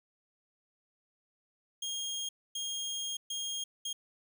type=tone bursts at uneven times; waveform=25% pulse; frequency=3244 Hz; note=G#7; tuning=41 cents flat; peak=-31 dBFS; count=4; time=1.82-2.29 / 2.55-3.17 / 3.3-3.64 / 3.85-3.93 s; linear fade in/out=5 ms; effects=none